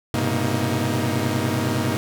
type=tone cluster; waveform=sawtooth; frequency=100.2 / 122.4 / 132.2 / 233.7 / 315.1 Hz; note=G2 / B2 / C3 / A#3 / D#4; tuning=+38 / -15 / +18 / +5 / +22 cents; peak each=-23 dBFS; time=0.14-1.97 s; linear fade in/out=0 ms; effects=none